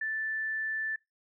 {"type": "tone", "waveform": "sine", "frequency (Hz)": 1760, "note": "A6", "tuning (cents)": 0, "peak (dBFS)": -30, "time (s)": [0.01, 0.96], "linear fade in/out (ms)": 5, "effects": ["noise-tail reverb RT60 0.2 s tail -25 dB re dry"]}